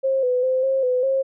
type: tone with pitch steps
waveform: sine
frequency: 534 / 499.7 / 517 / 534 / 503 / 536 Hz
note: C5 / B4 / C5 / C5 / B4 / C5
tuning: +35 / +20 / -21 / +35 / +32 / +42 cents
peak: -17 dBFS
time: 0.03-1.23 s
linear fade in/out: 20 ms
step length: 200 ms
effects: none